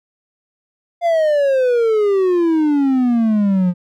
triangle exponential sweep, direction down, 698.5 to 174.61 Hz, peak -10 dBFS, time 1.01-3.74 s, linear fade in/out 50 ms, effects none

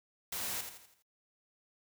white noise with echo, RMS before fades -38 dBFS, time 0.32-0.61 s, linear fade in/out 5 ms, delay 83 ms, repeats 5, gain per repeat -7 dB, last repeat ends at 1.025 s, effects noise-tail reverb RT60 0.1 s tail -23 dB re dry

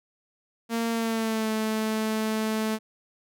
sawtooth tone with pitch glide, 229.9 to 218.4 Hz, A#3 to A3, -24 to -13 cents, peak -21 dBFS, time 0.69-2.79 s, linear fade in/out 50 ms, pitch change -89 cents, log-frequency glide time 0.9-1.5 s, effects none

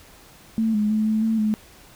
sine tone with pitch steps, 223 / 210.5 / 216 / 217.6 / 223 / 214.4 Hz, A3 / G#3 / A3 / A3 / A3 / A3, +23 / +24 / -32 / -19 / +23 / -45 cents, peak -18 dBFS, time 0.58-1.54 s, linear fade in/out 0 ms, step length 160 ms, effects pink hiss -49 dBFS RMS until 1.95 s

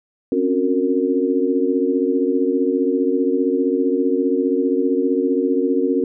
sine tone cluster, 265.1 / 280.3 / 363.9 / 459.8 Hz, C4 / C#4 / F#4 / A#4, +23 / +19 / -29 / -24 cents, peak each -21 dBFS, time 0.32-6.04 s, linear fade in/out 2 ms, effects none

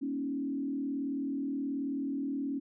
sine tone with frequency modulation, 276.1 Hz, C#4, 7 cents flat, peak -31 dBFS, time 0.01-2.6 s, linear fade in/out 20 ms, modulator 38.7 Hz, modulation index 0.84, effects none

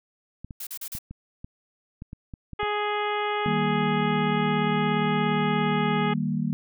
clicks, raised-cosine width 5 ms, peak -25 dBFS, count 10, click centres 0.446 / 0.508 / 0.951 / 1.11 / 1.445 / 2.021 / 2.131 / 2.338 / 2.533 / 2.631 s
blue noise bursts, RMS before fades -35 dBFS, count 4, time 0.6-0.987 s, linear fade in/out 5 ms, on 69 ms, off 37 ms
harmonic tone, 416.6 Hz, G#4, 5 cents sharp, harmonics 1 / 2 / 3 / 4 / 5 / 6 / 7 / 8, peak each -29 / -29 / -31 / -37 / -34 / -40 / -39 / -41 dBFS, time 2.59-6.14 s, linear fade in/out 10 ms
sine chord, Eb major, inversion none, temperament equal, 155.56 / 196 / 233.1 Hz, Eb3 / G3 / Bb3, 0 / 0 / 0 cents, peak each -28 dBFS, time 3.46-6.53 s, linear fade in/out 0 ms
effects none

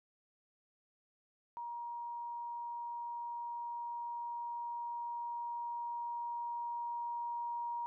sine tone with level ramp, 947 Hz, A#5, 27 cents sharp, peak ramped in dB -40 to -36 dBFS, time 1.57-7.86 s, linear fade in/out 0 ms, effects none

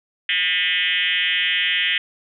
sine tone with frequency modulation, 2524 Hz, D#7, 24 cents sharp, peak -17 dBFS, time 0.29-1.98 s, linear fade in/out 2 ms, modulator 181 Hz, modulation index 4.3, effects none

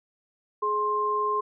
sine tone pair together, 421.3 / 1055 Hz, G#4 / C6, +25 / +14 cents, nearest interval octave + major third, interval 1589 cents, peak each -29 / -24 dBFS, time 0.62-1.41 s, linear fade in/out 10 ms, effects none

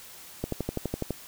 click train, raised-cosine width 2 ms, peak -15 dBFS, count 9, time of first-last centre 0.44-1.107 s, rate 12 Hz, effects white hiss -47 dBFS RMS until 1.27 s

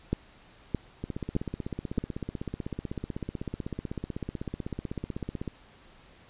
two click trains, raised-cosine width 3 ms, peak -20 / -13 dBFS, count 72 / 4, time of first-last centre 1.04-5.478 / 0.13-1.982 s, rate 16 / 1.62 Hz, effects pink hiss -56 dBFS RMS until 6.29 s + resampled to 8000 Hz

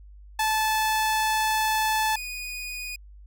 sawtooth tone pair in turn, 871 / 2473 Hz, A5 / D#7, -18 / -11 cents, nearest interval octave + tritone, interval 1807 cents, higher second, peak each -18 / -29 dBFS, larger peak first, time 0.39-2.16 / 2.16-2.96 s, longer first, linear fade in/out 5 ms, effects added 50 Hz sine -44 dBFS peak until 3.26 s

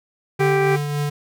harmonic tone, 392 Hz, G4, in tune, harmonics 1 / 2 / 3 / 4 / 5 / 6, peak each -17 / -24 / -30 / -28 / -30 / -29 dBFS, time 0.39-0.77 s, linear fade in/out 20 ms
square tone with tremolo, 146.1 Hz, D3, 9 cents flat, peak -20 dBFS, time 0.39-1.1 s, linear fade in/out 10 ms, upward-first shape triangle, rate 3.6 Hz, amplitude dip 40%
effects none

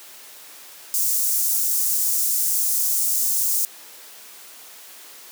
white high-pass noise, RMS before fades -21 dBFS, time 0.94-3.65 s, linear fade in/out 0 ms, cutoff 6200 Hz, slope 24 dB/octave, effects white hiss -43 dBFS RMS until 5.31 s + high-pass 300 Hz 12 dB/octave

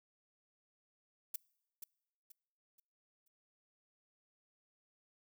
violet noise with echo, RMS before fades -38 dBFS, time 1.34-1.36 s, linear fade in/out 5 ms, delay 480 ms, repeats 4, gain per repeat -9 dB, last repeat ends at 3.28 s, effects noise-tail reverb RT60 0.9 s tail -26 dB re dry

